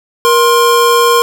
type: tone pair together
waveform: square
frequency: 473.2 / 1054 Hz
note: A#4 / C6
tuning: +26 / +12 cents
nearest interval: octave + major second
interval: 1386 cents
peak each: -10 dBFS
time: 0.25-1.22 s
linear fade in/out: 0 ms
effects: none